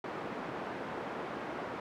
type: band-pass noise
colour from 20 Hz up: pink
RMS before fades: -40 dBFS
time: 0.04-1.8 s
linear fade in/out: 2 ms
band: 260 to 1400 Hz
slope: 12 dB/octave
effects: none